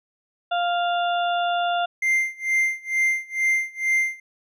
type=harmonic tone; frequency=699 Hz; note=F5; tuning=1 cent sharp; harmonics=1 / 2 / 4 / 5; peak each=-21 / -28 / -34 / -33 dBFS; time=0.51-1.86 s; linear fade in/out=10 ms
type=tone with tremolo; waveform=triangle; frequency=2093 Hz; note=C7; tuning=in tune; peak=-15 dBFS; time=2.02-4.2 s; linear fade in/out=5 ms; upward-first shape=sine; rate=2.2 Hz; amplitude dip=95%
effects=none